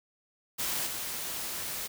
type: noise with level steps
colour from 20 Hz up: white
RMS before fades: -32 / -36 dBFS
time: 0.58-1.88 s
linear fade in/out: 20 ms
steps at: 0.86 s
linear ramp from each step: 10 ms
effects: none